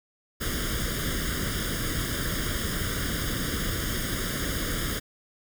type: noise with comb filter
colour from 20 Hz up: pink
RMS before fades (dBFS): -29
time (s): 0.4-5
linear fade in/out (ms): 20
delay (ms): 0.59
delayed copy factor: +0.9
effects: none